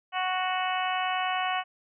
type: harmonic tone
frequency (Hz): 369.9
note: F#4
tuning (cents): 0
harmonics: 2 / 3 / 4 / 5 / 6 / 7 / 8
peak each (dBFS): -29 / -32 / -36 / -37 / -38 / -37 / -36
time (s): 0.12-1.64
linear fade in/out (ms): 50
effects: none